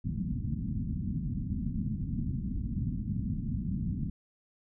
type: low-pass noise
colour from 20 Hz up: white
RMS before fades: -33 dBFS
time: 0.04-4.1 s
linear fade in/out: 5 ms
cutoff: 240 Hz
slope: 48 dB/octave
effects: none